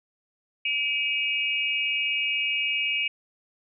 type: tone cluster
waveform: sine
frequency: 2317 / 2536 / 2853 Hz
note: D7 / D#7 / F7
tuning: -24 / +32 / +36 cents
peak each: -28 dBFS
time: 0.65-3.08 s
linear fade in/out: 5 ms
effects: none